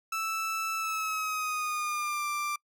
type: tone with pitch glide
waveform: 30% pulse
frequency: 1318.5 to 1181.5 Hz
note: E6 to D6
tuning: 0 to +10 cents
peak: -27 dBFS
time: 0.12-2.56 s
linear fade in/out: 5 ms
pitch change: -190 cents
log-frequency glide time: 0.77-2.26 s
effects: noise-tail reverb RT60 0.1 s tail -25 dB re dry